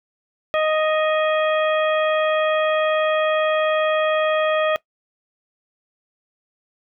harmonic tone with a mistuned harmonic, 622.3 Hz, D#5, in tune, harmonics 1 / 2 / 3 / 4 / 5, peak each -18 / -24 / -28 / -30 / -32 dBFS, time 0.54-4.76 s, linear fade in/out 0 ms, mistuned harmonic 5, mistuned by +79 cents, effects noise-tail reverb RT60 0.1 s tail -20 dB re dry

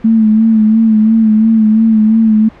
sine tone with vibrato, 220 Hz, A3, in tune, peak -5 dBFS, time 0.04-2.49 s, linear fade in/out 10 ms, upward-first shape sine, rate 2.9 Hz, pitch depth 43 cents each way, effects pink hiss -38 dBFS RMS until 2.6 s + low-pass 2000 Hz 12 dB/octave

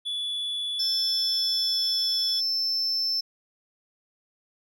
triangle tone with pitch glide, 3434 to 3408 Hz, A7 to G#7, -43 to +44 cents, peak -26 dBFS, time 0.05-2.41 s, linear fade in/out 20 ms, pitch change -13 cents, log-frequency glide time 0.91-2.2 s
triangle tone, 5310 Hz, E8, 12 cents sharp, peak -22 dBFS, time 0.79-3.21 s, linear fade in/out 10 ms
effects tanh soft clip ceiling -17 dBFS

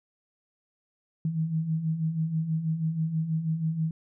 sine beating tone pair, 155.56 / 161.76 Hz, D#3 / E3, 0 / -32 cents, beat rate 6.2 Hz, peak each -33 / -26 dBFS, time 1.25-3.91 s, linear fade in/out 2 ms, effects none

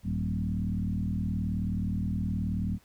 sine tone with frequency modulation, 141.7 Hz, C#3, 38 cents sharp, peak -27 dBFS, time 0.03-2.79 s, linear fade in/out 50 ms, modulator 39 Hz, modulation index 2.3, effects pink hiss -63 dBFS RMS until 2.84 s

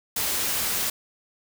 white noise, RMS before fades -26 dBFS, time 0.16-0.9 s, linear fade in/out 5 ms, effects none

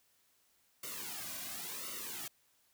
white noise with flanger, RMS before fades -43 dBFS, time 0.83-2.28 s, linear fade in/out 5 ms, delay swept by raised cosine 1.2 to 2.3 ms, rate 0.93 Hz, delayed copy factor -1, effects white hiss -72 dBFS RMS until 2.73 s

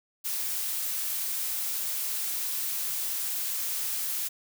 blue noise, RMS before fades -31 dBFS, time 0.24-4.29 s, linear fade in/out 20 ms, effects none

